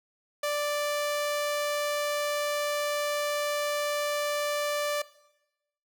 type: tone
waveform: sawtooth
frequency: 587.3 Hz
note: D5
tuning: in tune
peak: -23 dBFS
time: 0.43-5.02 s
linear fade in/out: 5 ms
effects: noise-tail reverb RT60 0.9 s tail -18 dB re dry